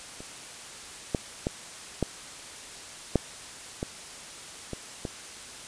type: clicks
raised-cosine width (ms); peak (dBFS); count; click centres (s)
2; -28 / -11 / -13 / -11 / -7 / -16 / -20 / -18; 8; 0.205 / 1.148 / 1.469 / 2.027 / 3.157 / 3.829 / 4.733 / 5.052
effects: white hiss -43 dBFS RMS until 5.67 s + resampled to 22050 Hz